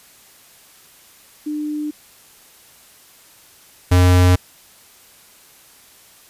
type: tone pair in turn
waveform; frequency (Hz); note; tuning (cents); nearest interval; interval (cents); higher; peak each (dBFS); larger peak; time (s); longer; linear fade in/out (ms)
sine / square; 300.1 / 90.15; D4 / F#2; +38 / -45; octave + major sixth; 2083; first; -21 / -10; second; 1.46-1.91 / 3.91-4.36; neither; 10
effects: white hiss -48 dBFS RMS until 6.29 s + resampled to 32000 Hz